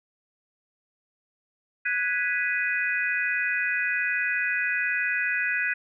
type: chord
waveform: sine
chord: G# minor seventh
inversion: third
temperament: equal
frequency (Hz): 1480 / 1661.2 / 1975.5 / 2489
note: F#6 / G#6 / B6 / D#7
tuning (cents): 0 / 0 / 0 / 0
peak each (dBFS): -29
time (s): 1.85-5.74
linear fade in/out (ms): 10
effects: none